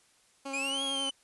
15% pulse tone with vibrato, 273.1 Hz, C#4, 26 cents flat, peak -30 dBFS, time 0.45-1.1 s, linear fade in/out 10 ms, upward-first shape sine, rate 11 Hz, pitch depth 15 cents each way
45% pulse exponential two-way sweep, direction up then down, 2388 to 3322 to 2999 Hz, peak -31 dBFS, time 0.53-1.11 s, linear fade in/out 10 ms, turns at 0.83 s
effects white hiss -65 dBFS RMS until 1.23 s + resampled to 24000 Hz

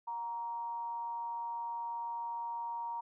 sine tone with frequency modulation, 937 Hz, A#5, 9 cents sharp, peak -36 dBFS, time 0.07-3.01 s, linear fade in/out 10 ms, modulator 207 Hz, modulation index 0.28, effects none

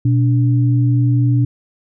sine tone pair together, 122.01 / 290.2 Hz, B2 / D4, -21 / -21 cents, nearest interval octave + minor third, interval 1500 cents, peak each -11 / -20 dBFS, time 0.05-1.45 s, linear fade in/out 5 ms, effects none

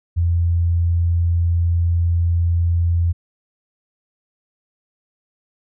sine tone, 85.3 Hz, F2, 40 cents flat, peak -14 dBFS, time 0.16-3.13 s, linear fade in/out 20 ms, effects none

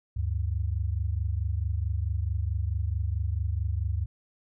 sine tone pair together, 73.42 / 98 Hz, D2 / G2, 0 / 0 cents, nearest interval perfect fourth, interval 500 cents, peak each -28 / -29 dBFS, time 0.16-4.06 s, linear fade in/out 10 ms, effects none

